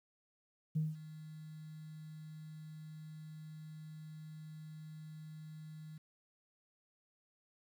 sine tone with ADSR envelope, 155.8 Hz, D#3, 3 cents sharp, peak -29 dBFS, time 0.75-5.98 s, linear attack 14 ms, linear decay 190 ms, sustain -18 dB, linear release 5 ms, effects tanh soft clip ceiling -26 dBFS + 11-bit

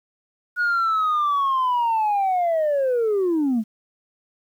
sine linear sweep, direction down, 1460 to 207.6 Hz, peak -16 dBFS, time 0.56-3.64 s, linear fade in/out 50 ms, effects tanh soft clip ceiling -16 dBFS + 9-bit

